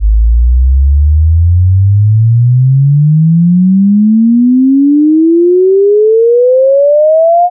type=exponential sweep; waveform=sine; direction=up; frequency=51 to 720 Hz; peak=-3 dBFS; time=0-7.5 s; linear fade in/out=50 ms; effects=none